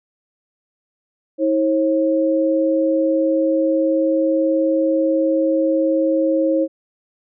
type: tone pair together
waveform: sine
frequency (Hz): 320.5 / 539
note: E4 / C#5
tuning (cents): -49 / -49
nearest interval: major sixth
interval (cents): 900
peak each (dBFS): -17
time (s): 1.38-6.68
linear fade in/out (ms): 50
effects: none